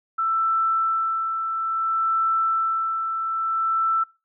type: tone with tremolo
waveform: sine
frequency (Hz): 1329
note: E6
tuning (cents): +14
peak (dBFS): -18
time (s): 0.18-4.04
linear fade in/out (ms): 10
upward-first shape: sine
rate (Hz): 0.59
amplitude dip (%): 45
effects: noise-tail reverb RT60 0.3 s tail -24 dB re dry